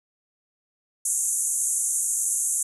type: band-pass noise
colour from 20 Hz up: white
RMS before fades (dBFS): -25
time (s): 1.05-2.63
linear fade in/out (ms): 5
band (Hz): 6400 to 11000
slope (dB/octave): 96
effects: none